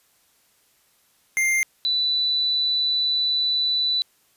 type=tone pair in turn; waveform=square / sine; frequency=2105 / 3976 Hz; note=C7 / B7; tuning=+10 / +11 cents; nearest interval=major seventh; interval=1101 cents; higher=second; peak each=-19 dBFS; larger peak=neither; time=1.37-1.63 / 1.85-4.02 s; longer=second; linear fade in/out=0 ms; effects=white hiss -62 dBFS RMS until 4.36 s + resampled to 32000 Hz